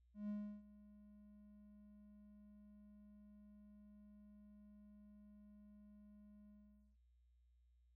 triangle tone with ADSR envelope, 207.7 Hz, G#3, in tune, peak -39 dBFS, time 0.14-6.97 s, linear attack 150 ms, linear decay 330 ms, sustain -20 dB, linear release 480 ms, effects added 60 Hz sine -70 dBFS peak until 7.95 s

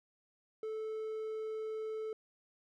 triangle tone, 437.2 Hz, A4, 11 cents flat, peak -35 dBFS, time 0.63-2.13 s, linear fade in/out 2 ms, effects none

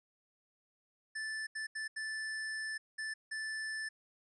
square tone bursts at uneven times, 1755 Hz, A6, 5 cents flat, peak -38 dBFS, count 6, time 1.15-1.47 / 1.55-1.67 / 1.75-1.88 / 1.96-2.78 / 2.98-3.14 / 3.31-3.89 s, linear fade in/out 10 ms, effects resampled to 22050 Hz

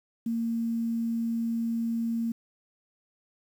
sine tone with quantisation, 230 Hz, A#3, 23 cents flat, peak -26 dBFS, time 0.26-2.32 s, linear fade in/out 5 ms, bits 9, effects none

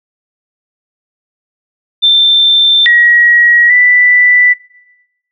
sine tone with pitch steps, 3564 / 1905 / 1978 Hz, A7 / A#6 / B6, +22 / +37 / +2 cents, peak -4 dBFS, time 2.02-4.54 s, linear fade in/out 20 ms, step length 840 ms, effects noise-tail reverb RT60 1.0 s tail -21 dB re dry

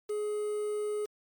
triangle tone with quantisation, 420 Hz, G#4, 19 cents sharp, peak -28 dBFS, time 0.09-1.06 s, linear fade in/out 10 ms, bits 8, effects MP3 96 kbps

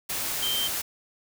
sine tone in noise, 3136 Hz, G7, in tune, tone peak -26 dBFS, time 0.42-0.68 s, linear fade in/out 10 ms, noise white, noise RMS -30 dBFS, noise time 0.09-0.82 s, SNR +1 dB, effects none

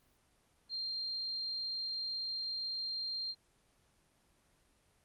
sine tone, 4186 Hz, C8, in tune, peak -36 dBFS, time 0.69-3.35 s, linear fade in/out 50 ms, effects pink hiss -71 dBFS RMS until 5.04 s + Opus 24 kbps

